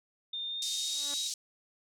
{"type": "tone with pitch glide", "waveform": "sine", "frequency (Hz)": [3625, 3812], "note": ["A#7", "A#7"], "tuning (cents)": [-49, 38], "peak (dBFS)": -34, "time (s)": [0.33, 1.28], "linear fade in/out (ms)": 5, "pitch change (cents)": 87, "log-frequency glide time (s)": [0.48, 1.1]}
{"type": "band-pass noise", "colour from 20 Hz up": "white", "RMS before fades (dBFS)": -37, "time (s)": [0.62, 1.34], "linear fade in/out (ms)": 2, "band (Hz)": [4100, 7300], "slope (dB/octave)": 24}
{"type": "tone with exponential growth", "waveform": "10% pulse", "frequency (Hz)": 286, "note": "D4", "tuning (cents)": -46, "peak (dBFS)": -34, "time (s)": [0.77, 1.14], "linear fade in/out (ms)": 0, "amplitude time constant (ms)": 80}
{"effects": []}